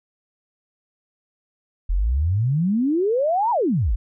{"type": "exponential two-way sweep", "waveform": "sine", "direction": "up then down", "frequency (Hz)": [39.87, 987.8, 39.87], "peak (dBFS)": -17, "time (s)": [1.89, 3.96], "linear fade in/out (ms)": 10, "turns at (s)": 3.51, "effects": []}